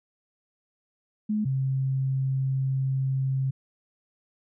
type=tone pair in turn; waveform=sine; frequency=212.6 / 133.47 Hz; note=G#3 / C3; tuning=+41 / +35 cents; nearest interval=minor sixth; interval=806 cents; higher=first; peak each=-23 / -23 dBFS; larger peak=neither; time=1.29-1.45 / 1.45-3.51 s; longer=second; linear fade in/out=10 ms; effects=none